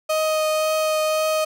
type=tone with vibrato; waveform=35% pulse; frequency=624 Hz; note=D#5; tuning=5 cents sharp; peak=-17 dBFS; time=0.09-1.45 s; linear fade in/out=10 ms; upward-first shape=triangle; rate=1.9 Hz; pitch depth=11 cents each way; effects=none